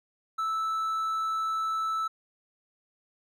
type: tone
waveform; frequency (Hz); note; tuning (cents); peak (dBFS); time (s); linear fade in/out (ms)
triangle; 1314; E6; -6; -25; 0.38-2.08; 10
effects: none